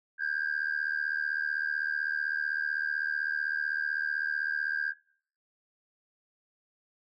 sine tone with amplitude modulation, 1600 Hz, G6, 35 cents sharp, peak -23 dBFS, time 0.18-4.94 s, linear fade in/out 50 ms, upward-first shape sine, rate 75.8 Hz, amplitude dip 95%, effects noise-tail reverb RT60 0.6 s tail -22 dB re dry + tanh soft clip ceiling -23 dBFS

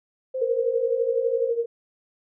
sine tone with pitch glide, 520 to 524.2 Hz, C5 to C5, -11 to +3 cents, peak -25 dBFS, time 0.34-1.51 s, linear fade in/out 10 ms, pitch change +14 cents, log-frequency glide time 0.74-1.23 s
sine tone with tremolo, 467 Hz, A#4, 3 cents sharp, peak -18 dBFS, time 0.41-1.66 s, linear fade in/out 10 ms, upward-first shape triangle, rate 12 Hz, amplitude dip 85%
effects none

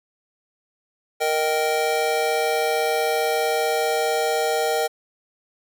square chord, Eb major, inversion second, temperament just, 466.7 / 622.3 / 777.8 Hz, Bb4 / Eb5 / G5, +2 / 0 / -14 cents, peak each -24 / -26 / -25 dBFS, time 1.2-4.88 s, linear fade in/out 20 ms, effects none

